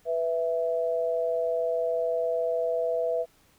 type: tone pair together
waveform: sine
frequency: 493.9 / 660.3 Hz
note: B4 / E5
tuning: 0 / +3 cents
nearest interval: perfect fourth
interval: 503 cents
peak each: -27 dBFS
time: 0.05-3.26 s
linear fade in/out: 50 ms
effects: pink hiss -62 dBFS RMS until 3.58 s